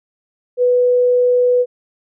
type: tone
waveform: sine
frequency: 494 Hz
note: B4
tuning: in tune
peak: -10 dBFS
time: 0.57-1.66 s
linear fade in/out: 50 ms
effects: none